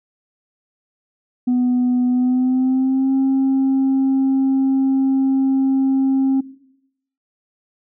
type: tone with pitch glide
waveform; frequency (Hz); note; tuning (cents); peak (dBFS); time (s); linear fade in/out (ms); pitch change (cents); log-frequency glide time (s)
sine; 248.3 to 267.7; B3 to C4; +9 to +40; -12; 1.47-6.41; 10; +131; 2.07-3.12
effects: noise-tail reverb RT60 0.8 s tail -19 dB re dry + tanh soft clip ceiling -12 dBFS